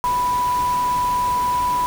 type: tone in noise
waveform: sine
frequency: 987.8 Hz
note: B5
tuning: in tune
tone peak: -17 dBFS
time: 0.04-1.86 s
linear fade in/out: 0 ms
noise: pink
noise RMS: -32 dBFS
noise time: 0.04-1.86 s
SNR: +12 dB
effects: none